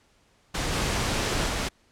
pink noise with level steps, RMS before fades -28 / -26 / -28 dBFS, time 0.54-1.69 s, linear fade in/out 10 ms, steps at 0.72 / 1.48 s, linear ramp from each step 10 ms, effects pink hiss -63 dBFS RMS until 1.91 s + low-pass 8000 Hz 12 dB/octave

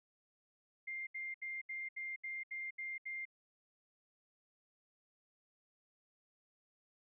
sine tone bursts, 2106 Hz, C7, 11 cents sharp, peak -40 dBFS, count 9, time 0.87-3.254 s, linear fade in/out 10 ms, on 200 ms, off 73 ms, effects none

